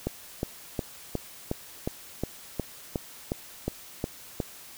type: click train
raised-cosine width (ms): 2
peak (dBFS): -14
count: 13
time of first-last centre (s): 0.07-4.402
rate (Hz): 2.77
effects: white hiss -47 dBFS RMS until 4.77 s